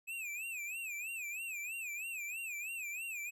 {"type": "tone with vibrato", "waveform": "square", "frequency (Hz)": 2537, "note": "D#7", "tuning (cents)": 33, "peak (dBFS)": -40, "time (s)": [0.07, 3.31], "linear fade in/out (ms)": 20, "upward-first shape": "sine", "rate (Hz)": 3.1, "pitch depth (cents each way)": 150, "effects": []}